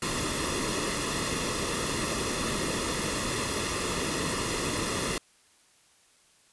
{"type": "noise with comb filter", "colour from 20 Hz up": "pink", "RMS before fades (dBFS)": -30, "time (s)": [0.02, 5.18], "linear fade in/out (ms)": 2, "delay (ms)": 1.3, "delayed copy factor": -0.65, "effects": ["white hiss -62 dBFS RMS until 6.52 s", "resampled to 24000 Hz"]}